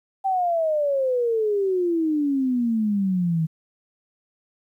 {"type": "exponential sweep", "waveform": "sine", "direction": "down", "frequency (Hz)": [784, 156.8], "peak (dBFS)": -19, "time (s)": [0.24, 3.47], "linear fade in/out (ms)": 20, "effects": ["10-bit"]}